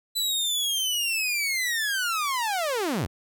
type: linear sweep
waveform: sawtooth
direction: down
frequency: 4005 to 62.2 Hz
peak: -21 dBFS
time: 0.15-3.07 s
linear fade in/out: 20 ms
effects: none